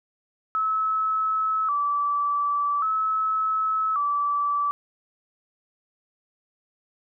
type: tone with vibrato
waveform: sine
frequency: 1225 Hz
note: D#6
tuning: 27 cents flat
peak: -21 dBFS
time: 0.55-4.71 s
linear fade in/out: 0 ms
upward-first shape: square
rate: 0.44 Hz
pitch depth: 98 cents each way
effects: none